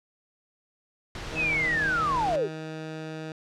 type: noise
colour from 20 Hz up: pink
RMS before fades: -36 dBFS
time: 1.15-2.36 s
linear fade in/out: 2 ms
type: tone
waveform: 15% pulse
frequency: 157.7 Hz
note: D#3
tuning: 24 cents sharp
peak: -28 dBFS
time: 1.32-3.32 s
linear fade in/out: 2 ms
type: linear sweep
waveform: sine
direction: down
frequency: 2641 to 339.7 Hz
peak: -23 dBFS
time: 1.35-2.49 s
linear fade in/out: 50 ms
effects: low-pass 5000 Hz 12 dB/octave